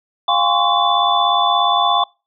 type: tone cluster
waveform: sine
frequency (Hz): 703 / 807 / 1044 / 1121 / 3490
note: F5 / G#5 / C6 / C#6 / A7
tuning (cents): +11 / -50 / -4 / +19 / -15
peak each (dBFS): -19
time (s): 0.28-2.04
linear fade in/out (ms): 5
effects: noise-tail reverb RT60 0.3 s tail -26 dB re dry